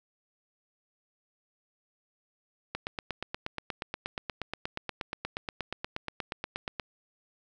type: click train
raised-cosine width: 0.3 ms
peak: -17 dBFS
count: 35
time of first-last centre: 2.75-6.798 s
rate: 8.4 Hz
effects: none